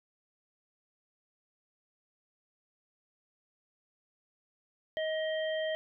harmonic tone, 630 Hz, D#5, 21 cents sharp, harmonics 1 / 3 / 5, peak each -31 / -39 / -42 dBFS, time 4.97-5.75 s, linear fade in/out 0 ms, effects none

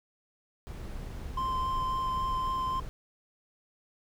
brown noise, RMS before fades -38 dBFS, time 0.67-2.89 s, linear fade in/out 0 ms
triangle tone with vibrato, 1042 Hz, C6, 7 cents flat, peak -27 dBFS, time 1.37-2.8 s, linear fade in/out 5 ms, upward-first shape sine, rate 3.7 Hz, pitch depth 10 cents each way
effects none

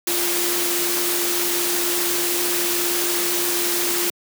sine tone in noise, 349.2 Hz, F4, in tune, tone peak -26 dBFS, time 0.07-4.1 s, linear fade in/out 2 ms, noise white, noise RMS -22 dBFS, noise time 0.07-4.1 s, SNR -7 dB, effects high-pass 200 Hz 12 dB/octave

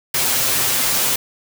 white noise with comb filter, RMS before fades -18 dBFS, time 0.14-1.16 s, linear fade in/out 5 ms, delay 7.7 ms, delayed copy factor +1, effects none

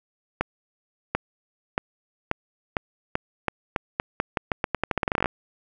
accelerating click train, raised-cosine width 0.5 ms, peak -7 dBFS, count 26, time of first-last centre 0.41-5.258 s, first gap 740 ms, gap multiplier 0.85, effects none

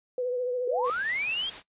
sine tone with vibrato, 497.1 Hz, B4, 11 cents sharp, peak -26 dBFS, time 0.18-0.9 s, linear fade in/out 2 ms, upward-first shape triangle, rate 14 Hz, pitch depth 42 cents each way
sine linear sweep, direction up, 407.9 to 3291 Hz, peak -27 dBFS, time 0.67-1.5 s, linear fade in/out 10 ms
white noise, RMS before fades -40 dBFS, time 0.83-1.63 s, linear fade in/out 50 ms
effects noise-tail reverb RT60 0.1 s tail -17 dB re dry + resampled to 8000 Hz

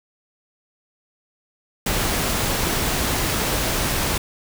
pink noise, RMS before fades -22 dBFS, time 1.86-4.18 s, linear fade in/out 5 ms, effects none

